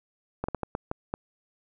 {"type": "slowing click train", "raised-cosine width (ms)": 1, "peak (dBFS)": -15, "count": 7, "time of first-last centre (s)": [0.44, 1.139], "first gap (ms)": 45, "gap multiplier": 1.38, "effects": []}